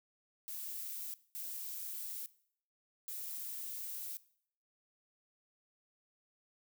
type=noise bursts at uneven times; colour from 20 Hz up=violet; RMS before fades=-43 dBFS; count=3; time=0.48-1.14 / 1.35-2.26 / 3.08-4.17 s; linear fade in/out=0 ms; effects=noise-tail reverb RT60 0.6 s tail -19 dB re dry